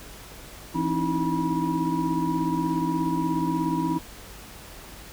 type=tone cluster; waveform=sine; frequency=166.9 / 265.9 / 309 / 325.7 / 970 Hz; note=E3 / C4 / D#4 / E4 / B5; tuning=+22 / +28 / -12 / -21 / -31 cents; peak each=-29 dBFS; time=0.74-3.99 s; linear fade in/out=20 ms; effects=added 50 Hz sine -50 dBFS peak until 5.12 s + pink hiss -44 dBFS RMS until 5.12 s